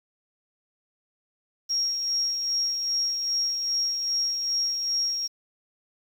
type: tone with tremolo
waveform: sine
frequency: 5588 Hz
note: F8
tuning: in tune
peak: -22 dBFS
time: 1.69-5.28 s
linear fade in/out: 20 ms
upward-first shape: sine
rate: 2.5 Hz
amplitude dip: 40%
effects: 8-bit